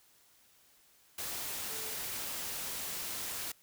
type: tone in noise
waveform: sine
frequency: 440 Hz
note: A4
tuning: in tune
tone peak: -50 dBFS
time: 1.7-1.95 s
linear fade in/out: 5 ms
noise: white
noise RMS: -39 dBFS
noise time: 1.18-3.52 s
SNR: -14 dB
effects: white hiss -65 dBFS RMS until 3.62 s